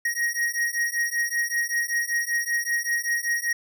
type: beating tone pair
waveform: square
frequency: 1880 / 1885.2 Hz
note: A#6 / A#6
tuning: +14 / +19 cents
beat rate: 5.2 Hz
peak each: -27 dBFS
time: 0.05-3.53 s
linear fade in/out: 5 ms
effects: none